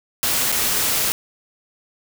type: noise with dropouts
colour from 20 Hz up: white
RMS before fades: -20 dBFS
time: 0.23-1.12 s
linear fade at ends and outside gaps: 0 ms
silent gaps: 0.518-0.524 s
effects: none